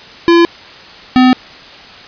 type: tone pair in turn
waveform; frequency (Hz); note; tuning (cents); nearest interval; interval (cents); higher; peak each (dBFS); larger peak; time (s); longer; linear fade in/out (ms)
square; 339.8 / 254.6; F4 / C4; -47 / -47; perfect fourth; 500; first; -5; neither; 0.28-0.45 / 1.16-1.33; neither; 0
effects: white hiss -34 dBFS RMS until 2.07 s + resampled to 11025 Hz